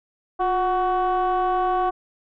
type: tone with frequency modulation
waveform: sine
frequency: 740 Hz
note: F#5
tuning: in tune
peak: -17 dBFS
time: 0.39-1.91 s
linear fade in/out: 20 ms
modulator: 382 Hz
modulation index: 1
effects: tanh soft clip ceiling -16 dBFS